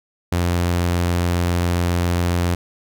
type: tone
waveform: sawtooth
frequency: 87.31 Hz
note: F2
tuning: in tune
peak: -13 dBFS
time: 0.32-2.55 s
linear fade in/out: 5 ms
effects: none